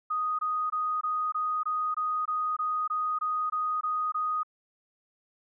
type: tone bursts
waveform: sine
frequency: 1244.5 Hz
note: D#6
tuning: in tune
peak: -26 dBFS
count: 14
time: 0.1-4.433 s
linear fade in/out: 10 ms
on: 290 ms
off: 21 ms
effects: none